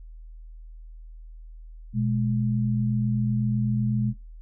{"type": "tone pair together", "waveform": "sine", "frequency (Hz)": [122.06, 210], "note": ["B2", "G#3"], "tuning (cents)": [-20, 19], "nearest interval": "major sixth", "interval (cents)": 939, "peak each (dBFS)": [-24, -25], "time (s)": [1.93, 4.14], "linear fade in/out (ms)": 50, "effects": ["noise-tail reverb RT60 0.2 s tail -18 dB re dry", "added 40 Hz sine -40 dBFS peak until 4.41 s"]}